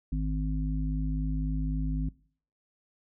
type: harmonic tone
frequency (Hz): 51.91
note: G#1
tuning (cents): 0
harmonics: 1 / 3 / 5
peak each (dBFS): -28 / -33 / -35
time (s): 0.12-2.09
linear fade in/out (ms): 5
effects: noise-tail reverb RT60 0.5 s tail -22 dB re dry